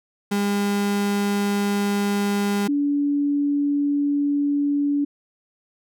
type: tone pair in turn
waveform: 35% pulse / sine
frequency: 202.5 / 287 Hz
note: G#3 / D4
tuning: -43 / -40 cents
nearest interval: tritone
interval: 603 cents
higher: second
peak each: -18 dBFS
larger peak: neither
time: 0.31-2.68 / 2.68-5.05 s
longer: neither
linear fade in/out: 10 ms
effects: none